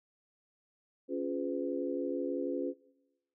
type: chord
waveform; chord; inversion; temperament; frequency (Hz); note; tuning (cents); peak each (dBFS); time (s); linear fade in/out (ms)
sine; C# dominant seventh; none; equal with one note detuned; 277.2 / 349.2 / 415.3 / 506; C#4 / E#4 / G#4 / B4; 0 / 0 / 0 / +42; -36 / -37 / -40 / -38; 1.08-2.74; 50
effects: noise-tail reverb RT60 0.9 s tail -20 dB re dry